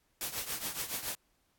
white noise with tremolo, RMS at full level -34 dBFS, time 0.21-1.15 s, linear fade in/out 0 ms, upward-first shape triangle, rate 7.1 Hz, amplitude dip 80%, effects pink hiss -74 dBFS RMS until 1.58 s + AAC 64 kbps

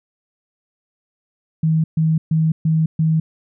sine tone bursts, 159.4 Hz, D#3, 42 cents sharp, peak -13 dBFS, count 5, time 1.63-3.2 s, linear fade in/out 5 ms, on 210 ms, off 130 ms, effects none

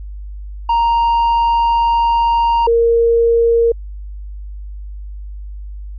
triangle / sine tone pair in turn, 932.3 / 464.5 Hz, A#5 / A#4, 0 / -6 cents, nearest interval octave, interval 1206 cents, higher first, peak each -9 dBFS, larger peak neither, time 0.69-2.67 / 2.67-3.72 s, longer first, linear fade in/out 5 ms, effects added 50 Hz sine -26 dBFS peak until 5.98 s + resampled to 11025 Hz

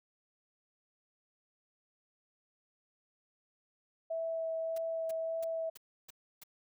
sine tone with vibrato, 653 Hz, E5, 17 cents flat, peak -33 dBFS, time 4.1-5.7 s, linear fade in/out 10 ms, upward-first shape sine, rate 1.7 Hz, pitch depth 9 cents each way
white noise bursts, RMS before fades -50 dBFS, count 6, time 4.76-6.436 s, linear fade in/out 5 ms, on 21 ms, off 310 ms
effects none

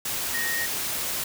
sine tone in noise, 1864.7 Hz, A#6, in tune, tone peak -27 dBFS, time 0.34-0.66 s, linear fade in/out 5 ms, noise white, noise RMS -29 dBFS, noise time 0.05-1.24 s, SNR -1 dB, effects none

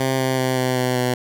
10% pulse tone with pitch steps, 132.1 / 130.66 / 129.23 / 127.82 / 126.43 / 125.05 Hz, C3 / C3 / C3 / C3 / B2 / B2, +17 / -2 / -21 / -40 / +41 / +22 cents, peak -10 dBFS, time 0-1.14 s, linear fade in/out 2 ms, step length 190 ms, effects none

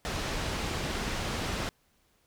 pink low-pass noise, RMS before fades -33 dBFS, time 0.05-1.69 s, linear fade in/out 0 ms, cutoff 5900 Hz, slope 12 dB/octave, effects pink hiss -69 dBFS RMS until 2.26 s

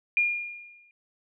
sine tone with exponential decay, 2417 Hz, D7, 49 cents sharp, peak -18 dBFS, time 0.17-0.91 s, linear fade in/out 1 ms, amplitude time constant 160 ms, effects none

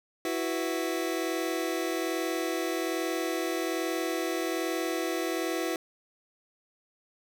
sawtooth chord, E suspended second, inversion none, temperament just, 329.6 / 370.8 / 494.4 Hz, E4 / F#4 / B4, 0 / +4 / +2 cents, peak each -27 / -29 / -31 dBFS, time 0.25-5.76 s, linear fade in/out 2 ms, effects none

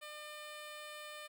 10% pulse tone, 601 Hz, D5, 40 cents sharp, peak -38 dBFS, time 0.01-1.28 s, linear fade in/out 20 ms, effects none

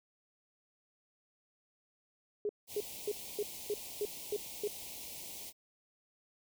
sine tone bursts, 415.3 Hz, G#4, in tune, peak -31 dBFS, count 8, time 2.45-4.676 s, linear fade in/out 2 ms, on 42 ms, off 270 ms
white band-stop noise, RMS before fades -46 dBFS, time 2.67-5.53 s, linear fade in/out 50 ms, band 940 to 2200 Hz, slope 48 dB/octave
effects none

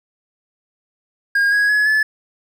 triangle tone with pitch steps, 1624 / 1658.1 / 1693 / 1728.5 Hz, G#6 / G#6 / G#6 / A6, -39 / -3 / +33 / -31 cents, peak -11 dBFS, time 1.35-2.03 s, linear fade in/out 5 ms, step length 170 ms, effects none

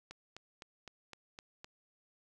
click train, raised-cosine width 0.2 ms, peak -30 dBFS, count 7, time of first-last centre 0.11-1.645 s, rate 3.91 Hz, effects none

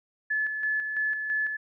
sine tone with tremolo, 1725 Hz, A6, 35 cents flat, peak -24 dBFS, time 0.3-1.57 s, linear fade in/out 10 ms, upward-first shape square, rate 3 Hz, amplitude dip 45%, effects none

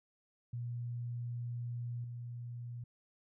sine tone with level steps, 120 Hz, B2, 49 cents flat, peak -37 / -41 dBFS, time 0.53-2.84 s, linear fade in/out 5 ms, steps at 2.04 s, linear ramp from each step 2 ms, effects none

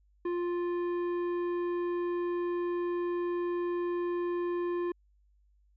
sine tone with tanh clipping, 350 Hz, F4, 4 cents sharp, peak -31 dBFS, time 0.25-4.92 s, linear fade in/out 5 ms, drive 11 dB, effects added 50 Hz sine -63 dBFS peak until 5.76 s

